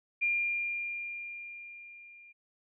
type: tone with level ramp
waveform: sine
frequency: 2400 Hz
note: D7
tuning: 37 cents sharp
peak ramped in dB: -25 to -52 dBFS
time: 0.21-2.33 s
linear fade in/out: 20 ms
effects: none